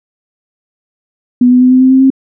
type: tone with pitch steps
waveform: sine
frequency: 246.9 / 250.1 / 253.3 / 256.5 / 259.8 / 263.1 / 266.5 Hz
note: B3 / B3 / B3 / C4 / C4 / C4 / C4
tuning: 0 / +22 / +44 / -34 / -12 / +10 / +32 cents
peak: -3 dBFS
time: 1.41-2.103 s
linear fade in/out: 5 ms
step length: 99 ms
effects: none